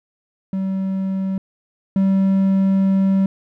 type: tone pair in turn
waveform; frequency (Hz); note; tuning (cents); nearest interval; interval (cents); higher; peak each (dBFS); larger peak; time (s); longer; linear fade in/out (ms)
triangle; 191.5 / 193.05; G3 / G3; -40 / -26; unison; 14; second; -17 / -11; second; 0.53-1.38 / 1.96-3.26; second; 2
effects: none